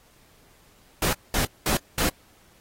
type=noise bursts; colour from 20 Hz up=pink; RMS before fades=-24 dBFS; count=4; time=1.02-2.09 s; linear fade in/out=2 ms; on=110 ms; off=210 ms; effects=pink hiss -58 dBFS RMS until 2.6 s + AAC 48 kbps